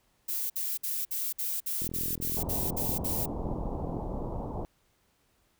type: noise bursts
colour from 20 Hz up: violet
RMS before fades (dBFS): -32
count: 11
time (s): 0.28-3.26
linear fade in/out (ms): 10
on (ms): 220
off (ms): 56
type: click train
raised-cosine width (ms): 3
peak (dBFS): -26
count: 92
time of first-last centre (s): 1.82-3.992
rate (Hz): 41.9
type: low-pass noise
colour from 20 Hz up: pink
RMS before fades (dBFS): -35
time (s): 2.37-4.65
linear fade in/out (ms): 0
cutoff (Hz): 970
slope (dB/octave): 48
effects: pink hiss -70 dBFS RMS until 5.59 s